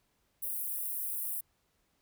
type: high-pass noise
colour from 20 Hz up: white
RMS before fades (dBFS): -36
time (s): 0.42-1.41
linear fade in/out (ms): 10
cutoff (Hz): 9600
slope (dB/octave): 48
effects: pink hiss -75 dBFS RMS until 2.01 s